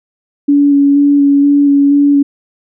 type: tone with vibrato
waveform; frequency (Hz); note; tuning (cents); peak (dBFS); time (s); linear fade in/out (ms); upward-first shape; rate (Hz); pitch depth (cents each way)
sine; 283.8; C#4; +41; -5; 0.48-2.23; 10; square; 2.1; 12
effects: none